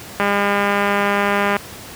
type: click train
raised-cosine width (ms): 0.5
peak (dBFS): -3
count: 277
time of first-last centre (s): 0.2-1.566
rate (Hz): 202
effects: pink hiss -35 dBFS RMS until 1.95 s + high-pass 80 Hz 12 dB/octave